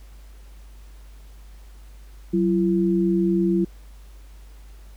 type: tone pair together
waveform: sine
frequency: 187.8 / 338.5 Hz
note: F#3 / E4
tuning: +26 / +46 cents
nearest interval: minor seventh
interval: 1020 cents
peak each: -20 dBFS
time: 2.33-3.65 s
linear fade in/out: 10 ms
effects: added 50 Hz sine -41 dBFS peak until 4.96 s + pink hiss -56 dBFS RMS until 4.96 s